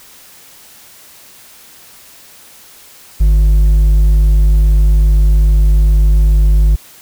sine tone with hard clipping, 51.2 Hz, G#1, 24 cents flat, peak -7 dBFS, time 3.2-6.76 s, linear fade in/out 10 ms, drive 4 dB, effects white hiss -40 dBFS RMS until 7.01 s

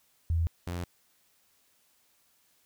sine / sawtooth tone pair in turn, 82.8 / 87.52 Hz, E2 / F2, +8 / +4 cents, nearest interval minor second, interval 96 cents, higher second, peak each -24 / -29 dBFS, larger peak first, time 0.3-0.47 / 0.67-0.84 s, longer neither, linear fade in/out 0 ms, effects white hiss -68 dBFS RMS until 2.65 s

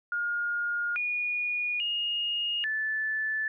sine tone with pitch steps, 1422 / 2448 / 2854 / 1747 Hz, F6 / D#7 / F7 / A6, +31 / -29 / +37 / -13 cents, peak -27 dBFS, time 0.12-3.48 s, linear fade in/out 2 ms, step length 840 ms, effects none

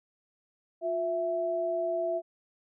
sine tone pair together, 356 / 662 Hz, F4 / E5, +33 / +7 cents, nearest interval major seventh, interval 1074 cents, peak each -34 / -28 dBFS, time 0.81-2.22 s, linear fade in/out 50 ms, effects none

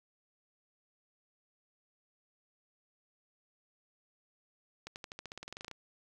accelerating click train, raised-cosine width 0.2 ms, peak -26 dBFS, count 16, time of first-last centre 4.87-5.713 s, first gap 89 ms, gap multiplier 0.93, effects 9-bit

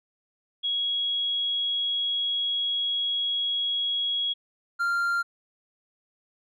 sine / triangle tone pair in turn, 3320 / 1390.3 Hz, G#7 / F6, -1 / -8 cents, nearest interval octave + minor third, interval 1507 cents, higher first, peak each -24 / -21 dBFS, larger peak second, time 0.63-4.34 / 4.79-5.23 s, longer first, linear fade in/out 20 ms, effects none

